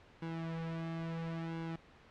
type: tone with flanger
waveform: sawtooth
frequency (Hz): 164.5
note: E3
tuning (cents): -3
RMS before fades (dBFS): -40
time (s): 0.22-1.76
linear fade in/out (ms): 5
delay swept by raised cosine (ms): 1.6 to 4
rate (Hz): 0.73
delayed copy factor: -0.75
effects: pink hiss -60 dBFS RMS until 2.1 s + low-pass 3000 Hz 12 dB/octave